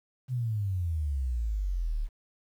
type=exponential sweep; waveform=sine; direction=down; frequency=130.81 to 34.78 Hz; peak=-27 dBFS; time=0.28-2.09 s; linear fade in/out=50 ms; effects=10-bit